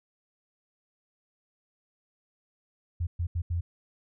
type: tone bursts at uneven times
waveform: sine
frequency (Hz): 85.9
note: F2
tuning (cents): -28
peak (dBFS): -26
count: 4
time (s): 3-3.07 / 3.19-3.27 / 3.35-3.42 / 3.5-3.61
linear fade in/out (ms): 10
effects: none